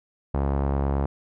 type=tone with low-pass filter; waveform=sawtooth; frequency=69.3 Hz; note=C#2; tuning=in tune; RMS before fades=-24 dBFS; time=0.34-1.06 s; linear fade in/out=5 ms; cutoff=900 Hz; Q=1.4; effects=none